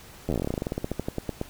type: slowing click train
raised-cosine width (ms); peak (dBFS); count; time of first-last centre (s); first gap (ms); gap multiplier
2; -14; 25; 0.29-1.414; 11; 1.11
effects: pink hiss -48 dBFS RMS until 1.49 s